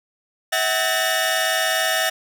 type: tone cluster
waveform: sawtooth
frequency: 647 / 751 / 1650 / 1807 / 2891 Hz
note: E5 / F#5 / G#6 / A6 / F#7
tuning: -32 / +26 / -12 / +46 / -41 cents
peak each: -20 / -22 / -28 / -19 / -24 dBFS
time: 0.52-2.1 s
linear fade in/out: 10 ms
effects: none